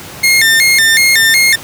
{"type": "tone with vibrato", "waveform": "sawtooth", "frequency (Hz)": 1964, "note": "B6", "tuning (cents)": -10, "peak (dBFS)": -3, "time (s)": [0.23, 1.56], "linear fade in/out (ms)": 10, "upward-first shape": "square", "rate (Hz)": 2.7, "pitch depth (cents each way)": 150, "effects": ["pink hiss -29 dBFS RMS until 1.63 s", "high-pass 80 Hz 12 dB/octave"]}